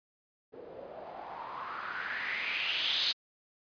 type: noise with low-pass filter sweep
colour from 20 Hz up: blue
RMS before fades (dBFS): -36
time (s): 0.52-3.13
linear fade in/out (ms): 20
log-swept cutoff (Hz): 420 to 4100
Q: 4.3
effects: resampled to 11025 Hz